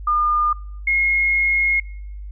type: tone pair in turn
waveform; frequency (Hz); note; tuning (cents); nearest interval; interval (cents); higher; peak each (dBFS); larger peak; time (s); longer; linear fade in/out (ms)
sine; 1210 / 2156; D#6 / C#7; -49 / -49; minor seventh; 1000; second; -15; neither; 0.07-0.53 / 0.87-1.8; second; 5
effects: noise-tail reverb RT60 0.8 s tail -24 dB re dry + added 50 Hz sine -30 dBFS peak until 2.31 s